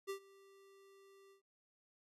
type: tone with ADSR envelope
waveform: square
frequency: 392 Hz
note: G4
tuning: in tune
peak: -39 dBFS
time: 0.07-1.42 s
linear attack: 28 ms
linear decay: 93 ms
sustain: -23 dB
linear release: 110 ms
effects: resampled to 32000 Hz